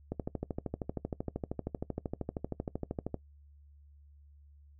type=click train; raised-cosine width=2 ms; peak=-21 dBFS; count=40; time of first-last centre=0.12-3.143 s; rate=12.9 Hz; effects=noise-tail reverb RT60 0.1 s tail -20 dB re dry + added 72 Hz sine -55 dBFS peak until 4.79 s